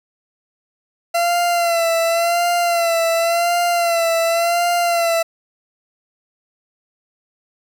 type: tone with vibrato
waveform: 40% pulse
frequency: 680 Hz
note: F5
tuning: 46 cents flat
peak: -14 dBFS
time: 1.14-5.23 s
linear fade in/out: 10 ms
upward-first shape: sine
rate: 0.91 Hz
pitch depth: 45 cents each way
effects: 8-bit